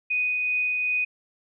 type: tone with tremolo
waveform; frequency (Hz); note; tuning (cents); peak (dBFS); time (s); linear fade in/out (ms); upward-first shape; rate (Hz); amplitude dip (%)
sine; 2489; D#7; 0; -21; 0.1-1.05; 10; triangle; 2.6; 25
effects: none